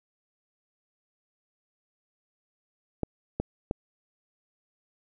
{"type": "clicks", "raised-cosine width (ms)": 2, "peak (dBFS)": -14, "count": 3, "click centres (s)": [3.033, 3.4, 3.711], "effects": []}